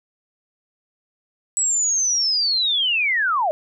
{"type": "linear sweep", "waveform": "sine", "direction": "down", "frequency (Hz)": [7902, 587.3], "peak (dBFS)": -17, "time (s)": [1.57, 3.51], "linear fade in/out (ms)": 0, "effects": []}